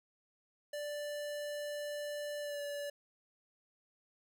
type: tone with pitch glide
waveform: square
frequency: 587.3 to 576.9 Hz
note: D5 to D5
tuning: 0 to -31 cents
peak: -39 dBFS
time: 0.73-2.9 s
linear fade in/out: 5 ms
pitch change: -31 cents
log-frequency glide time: 2.41-2.61 s
effects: none